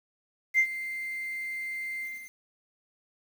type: tone with ADSR envelope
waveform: sine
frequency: 2089 Hz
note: C7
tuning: 3 cents flat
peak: -16 dBFS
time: 0.54-2.33 s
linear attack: 47 ms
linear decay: 73 ms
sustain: -16 dB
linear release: 320 ms
effects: tanh soft clip ceiling -16 dBFS + 8-bit